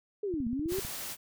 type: linear two-way sweep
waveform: sine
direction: down then up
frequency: 429.2 to 220 to 399.7 Hz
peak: -30 dBFS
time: 0.23-0.8 s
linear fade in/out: 5 ms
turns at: 0.47 s
type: click train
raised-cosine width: 5 ms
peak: -29 dBFS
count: 9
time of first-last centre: 0.34-0.85 s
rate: 15.7 Hz
type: noise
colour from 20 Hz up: white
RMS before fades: -39 dBFS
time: 0.68-1.17 s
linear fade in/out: 50 ms
effects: none